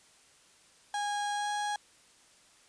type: tone with pitch glide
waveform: 35% pulse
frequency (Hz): 822 to 828.7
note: G#5 to G#5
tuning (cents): -18 to -4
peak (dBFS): -29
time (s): 0.94-1.76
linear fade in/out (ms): 2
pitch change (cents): +14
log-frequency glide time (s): 1.33-1.5
effects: white hiss -61 dBFS RMS until 2.68 s + resampled to 22050 Hz